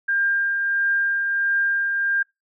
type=tone with tremolo; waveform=sine; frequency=1600 Hz; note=G6; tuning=35 cents sharp; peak=-17 dBFS; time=0.08-2.23 s; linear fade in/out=10 ms; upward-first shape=triangle; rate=1.5 Hz; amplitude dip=35%; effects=noise-tail reverb RT60 0.2 s tail -25 dB re dry